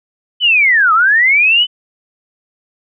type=linear two-way sweep; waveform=sine; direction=down then up; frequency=3050 to 1235 to 3050 Hz; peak=-7 dBFS; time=0.4-1.67 s; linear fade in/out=50 ms; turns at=0.93 s; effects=none